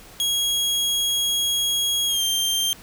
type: tone with pitch glide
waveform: sawtooth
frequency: 3300 to 3166 Hz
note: G#7 to G7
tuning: -12 to +17 cents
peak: -17 dBFS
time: 0.2-2.73 s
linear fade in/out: 0 ms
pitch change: -71 cents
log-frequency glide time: 2.07-2.22 s
effects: pink hiss -45 dBFS RMS until 2.82 s